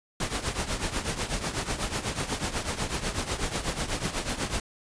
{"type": "noise with tremolo", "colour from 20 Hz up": "pink", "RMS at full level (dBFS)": -27, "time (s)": [0.2, 4.6], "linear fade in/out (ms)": 2, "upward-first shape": "triangle", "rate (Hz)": 8.1, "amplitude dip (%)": 80, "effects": ["resampled to 22050 Hz"]}